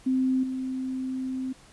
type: tone with level steps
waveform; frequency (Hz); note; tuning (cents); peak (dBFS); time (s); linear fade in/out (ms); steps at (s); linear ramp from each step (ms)
sine; 260; C4; -11; -21 / -28; 0.06-1.53; 10; 0.43; 5
effects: pink hiss -54 dBFS RMS until 1.72 s + resampled to 24000 Hz